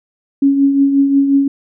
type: tone with tremolo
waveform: sine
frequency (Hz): 277.2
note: C#4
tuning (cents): 0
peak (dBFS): -6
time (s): 0.42-1.48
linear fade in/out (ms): 5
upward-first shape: triangle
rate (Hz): 5.6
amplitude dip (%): 55
effects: none